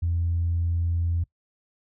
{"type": "tone", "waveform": "sine", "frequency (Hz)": 85, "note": "F2", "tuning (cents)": -46, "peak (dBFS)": -21, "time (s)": [0.02, 1.24], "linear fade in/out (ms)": 10, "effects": ["noise-tail reverb RT60 0.1 s tail -22 dB re dry", "tanh soft clip ceiling -17 dBFS"]}